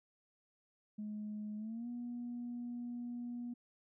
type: tone with pitch glide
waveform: sine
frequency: 211.1 to 241.1 Hz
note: G#3 to B3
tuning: +29 to -41 cents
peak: -39 dBFS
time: 0.98-3.54 s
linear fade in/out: 10 ms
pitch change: +230 cents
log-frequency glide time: 1.57-1.88 s
effects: tanh soft clip ceiling -36 dBFS